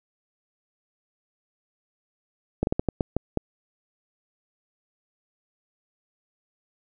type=slowing click train; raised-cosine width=2 ms; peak=-9 dBFS; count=8; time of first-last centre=2.63-3.373 s; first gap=41 ms; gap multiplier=1.31; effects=none